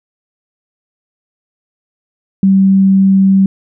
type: tone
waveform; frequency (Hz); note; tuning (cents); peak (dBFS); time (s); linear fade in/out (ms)
sine; 193.1; G3; -26; -5; 2.43-3.46; 2
effects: none